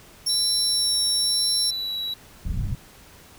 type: tone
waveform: 30% pulse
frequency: 5500 Hz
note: F8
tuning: 27 cents flat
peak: -17 dBFS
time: 0.26-1.71 s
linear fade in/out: 10 ms
type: tone with vibrato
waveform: triangle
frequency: 3951 Hz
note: B7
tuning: in tune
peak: -25 dBFS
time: 0.29-2.14 s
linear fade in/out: 5 ms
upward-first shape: sine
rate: 1 Hz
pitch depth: 20 cents each way
type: low-pass noise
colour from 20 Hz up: pink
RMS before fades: -26 dBFS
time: 2.45-2.75 s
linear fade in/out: 2 ms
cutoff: 170 Hz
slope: 24 dB/octave
effects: pink hiss -49 dBFS RMS until 3.38 s